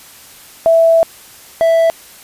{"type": "tone pair in turn", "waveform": ["sine", "triangle"], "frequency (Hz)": [659.3, 659.3], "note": ["E5", "E5"], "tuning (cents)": [0, 0], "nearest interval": "unison", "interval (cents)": 0, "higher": "neither", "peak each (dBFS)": -6, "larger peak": "neither", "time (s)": [[0.66, 1.03], [1.61, 1.9]], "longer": "first", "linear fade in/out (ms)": 0, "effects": ["white hiss -39 dBFS RMS until 2.23 s", "resampled to 32000 Hz"]}